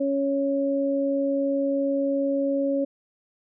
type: tone pair together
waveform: sine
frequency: 277.2 / 554.4 Hz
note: C#4 / C#5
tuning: 0 / 0 cents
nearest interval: octave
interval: 1200 cents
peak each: -24 dBFS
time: 0-2.85 s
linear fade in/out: 10 ms
effects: none